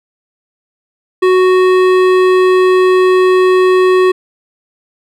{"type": "tone with hard clipping", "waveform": "triangle", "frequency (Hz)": 370, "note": "F#4", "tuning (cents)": 0, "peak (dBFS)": -8, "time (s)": [1.22, 4.12], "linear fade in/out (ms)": 10, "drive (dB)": 18, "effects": []}